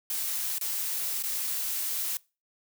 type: noise with dropouts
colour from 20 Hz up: blue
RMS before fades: -31 dBFS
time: 0.1-2.17 s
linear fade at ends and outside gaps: 1 ms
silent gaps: 0.583-0.611 / 1.225-1.237 s
effects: noise-tail reverb RT60 0.3 s tail -23 dB re dry